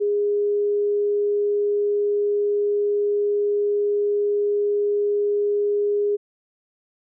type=tone; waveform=sine; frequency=411.1 Hz; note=G#4; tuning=18 cents flat; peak=-18 dBFS; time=0-6.17 s; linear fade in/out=20 ms; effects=none